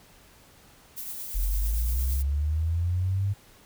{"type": "noise with tremolo", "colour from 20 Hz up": "violet", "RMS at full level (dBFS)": -35, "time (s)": [0.96, 2.23], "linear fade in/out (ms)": 20, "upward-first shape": "triangle", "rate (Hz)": 8.8, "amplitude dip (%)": 35}
{"type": "linear sweep", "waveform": "sine", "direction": "up", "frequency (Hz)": [42.49, 101.1], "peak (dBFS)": -23, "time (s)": [1.34, 3.34], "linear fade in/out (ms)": 20}
{"effects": ["pink hiss -55 dBFS RMS until 3.65 s"]}